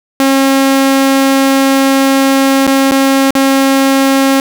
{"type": "tone with dropouts", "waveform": "sawtooth", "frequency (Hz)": 270.7, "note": "C#4", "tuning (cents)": -41, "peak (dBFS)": -3, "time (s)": [0.2, 4.4], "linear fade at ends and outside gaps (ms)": 1, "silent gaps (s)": [[2.668, 2.676], [2.912, 2.919], [3.307, 3.352]], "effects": []}